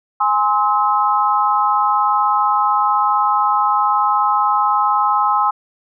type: chord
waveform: sine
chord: Ab augmented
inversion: none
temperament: equal with one note detuned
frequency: 830.6 / 1046.5 / 1286.2 Hz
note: Ab5 / C6 / E6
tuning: 0 / 0 / -43 cents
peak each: -17 dBFS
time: 0.2-5.51 s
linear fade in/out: 10 ms
effects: none